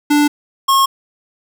square tone pair in turn, 293.7 / 1084.2 Hz, D4 / C#6, 0 / -39 cents, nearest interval octave + major seventh, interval 2261 cents, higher second, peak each -10 dBFS, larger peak neither, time 0.1-0.28 / 0.68-0.86 s, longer neither, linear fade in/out 10 ms, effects 7-bit

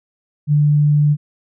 sine tone, 147.8 Hz, D3, 11 cents sharp, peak -10 dBFS, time 0.47-1.17 s, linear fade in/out 50 ms, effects none

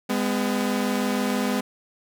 sawtooth tone pair together, 205 / 251.2 Hz, G#3 / B3, -22 / +30 cents, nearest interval major third, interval 352 cents, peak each -21 dBFS, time 0.09-1.61 s, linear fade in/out 10 ms, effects none

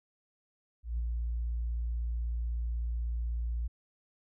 sine tone with ADSR envelope, 58.1 Hz, A#1, 5 cents flat, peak -27 dBFS, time 0.83-3.68 s, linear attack 150 ms, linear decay 30 ms, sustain -2 dB, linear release 14 ms, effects tanh soft clip ceiling -27 dBFS

